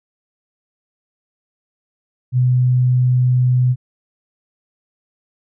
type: tone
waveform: sine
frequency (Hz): 125.8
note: B2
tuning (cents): +32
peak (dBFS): -11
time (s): 2.32-3.76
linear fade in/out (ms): 50
effects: none